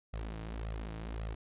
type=tone with flanger; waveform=sawtooth; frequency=54.8 Hz; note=A1; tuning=6 cents flat; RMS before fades=-40 dBFS; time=0.13-1.35 s; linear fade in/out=10 ms; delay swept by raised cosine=1.5 to 6.5 ms; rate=1.8 Hz; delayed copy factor=+0.75; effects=resampled to 8000 Hz